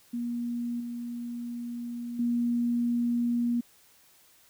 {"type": "tone with level steps", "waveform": "sine", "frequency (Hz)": 238.5, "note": "A#3", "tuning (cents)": 40, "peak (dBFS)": [-29, -33, -24], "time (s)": [0.13, 3.61], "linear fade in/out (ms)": 10, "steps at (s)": [0.8, 2.19], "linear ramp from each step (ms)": 5, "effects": ["white hiss -60 dBFS RMS until 4.49 s"]}